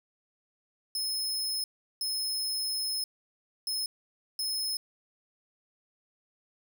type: tone bursts at uneven times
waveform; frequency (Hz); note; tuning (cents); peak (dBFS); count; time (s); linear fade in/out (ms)
sawtooth; 5180; E8; -31; -27; 4; 0.95-1.64 / 2.01-3.04 / 3.67-3.86 / 4.39-4.77; 2
effects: none